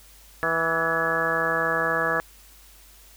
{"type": "harmonic tone with a mistuned harmonic", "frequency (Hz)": 163.9, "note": "E3", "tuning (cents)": -10, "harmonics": [1, 2, 3, 4, 5, 6, 7, 8, 9, 10], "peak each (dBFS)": [-37, -36, -29, -30, -36, -36, -30, -30, -33, -25], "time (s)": [0.43, 2.2], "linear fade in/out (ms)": 0, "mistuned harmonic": 10, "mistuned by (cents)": 55, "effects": ["added 50 Hz sine -52 dBFS peak until 3.16 s", "white hiss -52 dBFS RMS until 3.16 s"]}